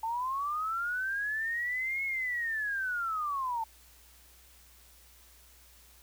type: linear two-way sweep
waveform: sine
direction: up then down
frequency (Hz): 879 to 2189 to 879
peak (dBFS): -30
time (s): 0.03-3.64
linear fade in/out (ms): 5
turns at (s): 2.04
effects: added 60 Hz sine -60 dBFS peak until 6.02 s + white hiss -59 dBFS RMS until 6.02 s